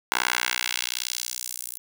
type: tone with high-pass filter sweep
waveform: 10% pulse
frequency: 61.2 Hz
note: B1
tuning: 15 cents flat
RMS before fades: -29 dBFS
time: 0.12-1.78 s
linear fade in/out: 0 ms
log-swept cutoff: 1100 to 11000 Hz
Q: 1.1
effects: none